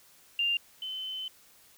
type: tone pair in turn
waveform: sine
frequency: 2794 / 3053 Hz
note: F7 / G7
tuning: 0 / -46 cents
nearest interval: major second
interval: 154 cents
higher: second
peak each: -25 / -34 dBFS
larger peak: first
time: 0.39-0.57 / 0.82-1.28 s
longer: second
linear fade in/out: 2 ms
effects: white hiss -59 dBFS RMS until 1.77 s